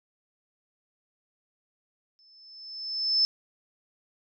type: tone with exponential growth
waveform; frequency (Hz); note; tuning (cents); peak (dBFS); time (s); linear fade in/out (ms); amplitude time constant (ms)
sine; 5260; E8; -5; -18; 2.19-3.25; 0; 230
effects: none